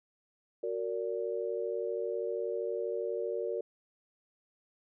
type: chord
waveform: sine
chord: Gb augmented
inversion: none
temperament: just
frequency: 370 / 462.5 / 578.1 Hz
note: Gb4 / Bb4 / D5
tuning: 0 / -14 / -27 cents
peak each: -37 / -34 / -38 dBFS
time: 0.63-3.61 s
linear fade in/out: 5 ms
effects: none